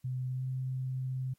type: tone with pitch glide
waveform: sine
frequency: 127.9 to 129.91 Hz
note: C3 to C3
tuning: -39 to -12 cents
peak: -32 dBFS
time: 0.04-1.34 s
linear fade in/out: 10 ms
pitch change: +27 cents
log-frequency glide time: 0.27-0.44 s
effects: white hiss -75 dBFS RMS until 1.38 s + AAC 48 kbps